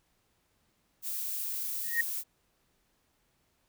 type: noise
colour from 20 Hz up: violet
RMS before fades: -35 dBFS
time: 1.02-2.24 s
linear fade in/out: 50 ms
type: tone with exponential growth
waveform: sine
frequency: 1864.7 Hz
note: A#6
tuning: in tune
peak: -21 dBFS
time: 1.83-2.01 s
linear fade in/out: 5 ms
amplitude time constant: 39 ms
effects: pink hiss -73 dBFS RMS until 3.68 s